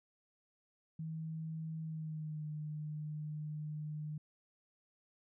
sine tone with pitch glide, 159.8 to 151.88 Hz, D#3 to D#3, +47 to -41 cents, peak -39 dBFS, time 0.99-4.18 s, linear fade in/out 5 ms, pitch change -88 cents, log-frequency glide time 1.82-2.47 s, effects none

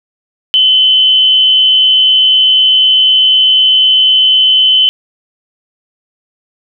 sine tone with amplitude modulation, 3044 Hz, F#7, 48 cents sharp, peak -3 dBFS, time 0.54-4.89 s, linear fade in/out 0 ms, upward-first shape sine, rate 244 Hz, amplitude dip 35%, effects none

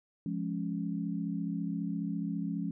sine chord, Db major, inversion first, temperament just, 173.24 / 207.9 / 277.2 Hz, F3 / Ab3 / Db4, -14 / +2 / 0 cents, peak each -35 / -36 / -37 dBFS, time 0.26-2.71 s, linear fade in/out 2 ms, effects none

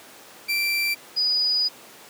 30% pulse / sine tone pair in turn, 2349 / 4940 Hz, D7 / D#8, 0 / -13 cents, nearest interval octave + minor second, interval 1287 cents, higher second, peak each -19 dBFS, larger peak neither, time 0.48-0.95 / 1.16-1.69 s, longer second, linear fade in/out 20 ms, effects pink hiss -45 dBFS RMS until 2.09 s + high-pass 300 Hz 12 dB/octave

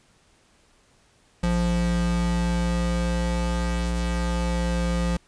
square tone pair together, 58.27 / 174.61 Hz, A#1 / F3, 0 / 0 cents, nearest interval octave + perfect fifth, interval 1900 cents, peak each -25 dBFS, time 1.43-5.17 s, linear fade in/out 5 ms, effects pink hiss -60 dBFS RMS until 5.27 s + resampled to 22050 Hz

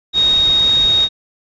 sine tone in noise, 3742 Hz, A#7, 6 cents sharp, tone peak -10 dBFS, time 0.13-1.09 s, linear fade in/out 50 ms, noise pink, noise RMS -27 dBFS, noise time 0.13-1.09 s, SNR +14 dB, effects resampled to 16000 Hz

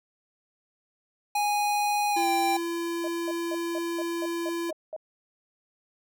square tone with pitch glide, 827 to 788.3 Hz, G#5 to G5, -8 to +9 cents, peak -24 dBFS, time 1.35-2.57 s, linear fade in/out 5 ms, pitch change -83 cents, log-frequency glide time 2.11-2.27 s
square tone, 338.7 Hz, E4, 47 cents sharp, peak -29 dBFS, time 2.16-4.71 s, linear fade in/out 10 ms
sine tone bursts, 626 Hz, D#5, 10 cents sharp, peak -32 dBFS, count 9, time 3.04-4.964 s, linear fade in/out 2 ms, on 36 ms, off 200 ms
effects none

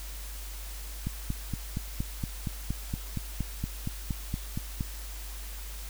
click train, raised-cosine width 5 ms, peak -18 dBFS, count 17, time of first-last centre 1.07-4.808 s, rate 4.28 Hz, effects added 50 Hz sine -38 dBFS peak until 5.89 s + white hiss -45 dBFS RMS until 5.89 s

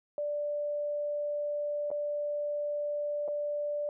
sine tone with dropouts, 587.3 Hz, D5, in tune, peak -30 dBFS, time 0.18-3.89 s, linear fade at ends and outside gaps 1 ms, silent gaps 1.904-1.914 / 3.279-3.284 s, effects none

